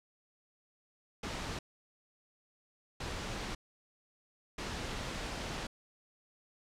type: noise bursts at uneven times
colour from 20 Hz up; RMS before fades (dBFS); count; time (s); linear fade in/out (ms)
pink; -39; 3; 1.23-1.59 / 3-3.55 / 4.58-5.67; 5
effects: low-pass 6000 Hz 12 dB/octave